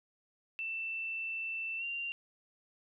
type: tone with pitch glide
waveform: sine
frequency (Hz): 2668 to 2773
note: E7 to F7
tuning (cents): +20 to -13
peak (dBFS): -35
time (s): 0.59-2.12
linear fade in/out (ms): 0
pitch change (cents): +67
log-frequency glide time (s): 1.78-1.84
effects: none